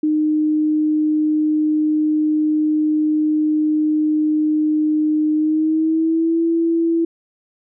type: tone with pitch glide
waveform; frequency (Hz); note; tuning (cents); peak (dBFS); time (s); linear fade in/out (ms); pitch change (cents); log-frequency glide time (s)
sine; 306.4 to 332.2; D#4 to E4; -27 to +13; -14; 0.03-7.05; 5; +140; 5.34-6.42
effects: none